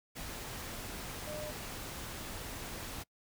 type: tone in noise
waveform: sine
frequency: 605 Hz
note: D#5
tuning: 49 cents flat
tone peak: -41 dBFS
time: 1.26-1.52 s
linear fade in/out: 20 ms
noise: pink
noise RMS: -43 dBFS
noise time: 0.15-3.04 s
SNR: -1 dB
effects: noise-tail reverb RT60 0.1 s tail -24 dB re dry